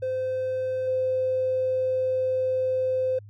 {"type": "tone with level steps", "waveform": "triangle", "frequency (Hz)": 516, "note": "C5", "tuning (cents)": -24, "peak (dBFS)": [-22, -18], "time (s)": [0.02, 3.19], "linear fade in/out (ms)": 10, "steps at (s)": 0.87, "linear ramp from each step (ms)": 10, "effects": ["tanh soft clip ceiling -20 dBFS", "added 103 Hz sine -43 dBFS peak until 3.29 s"]}